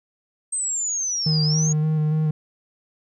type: linear two-way sweep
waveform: sine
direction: down then up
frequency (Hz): 8372 to 4699 to 6740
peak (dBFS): -22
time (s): 0.52-1.73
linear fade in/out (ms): 10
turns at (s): 1.41
type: tone with vibrato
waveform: triangle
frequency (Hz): 154.5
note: D#3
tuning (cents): -12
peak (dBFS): -16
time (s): 1.26-2.31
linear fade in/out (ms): 5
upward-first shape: square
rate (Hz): 3.5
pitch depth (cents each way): 17
effects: none